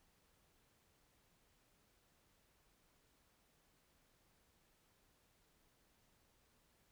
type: silence
effects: pink hiss -75 dBFS RMS until 6.91 s